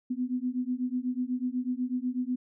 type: beating tone pair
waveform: sine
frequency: 246.9 / 255 Hz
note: B3 / C4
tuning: 0 / -44 cents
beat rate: 8.1 Hz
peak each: -31 dBFS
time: 0.1-2.36 s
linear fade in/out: 10 ms
effects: none